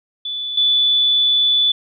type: tone pair in turn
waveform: sine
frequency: 3472 / 3472 Hz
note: A7 / A7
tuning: -24 / -24 cents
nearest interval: unison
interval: 0 cents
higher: neither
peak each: -22 / -12 dBFS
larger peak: second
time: 0.25-0.57 / 0.57-1.72 s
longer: second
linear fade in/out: 5 ms
effects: none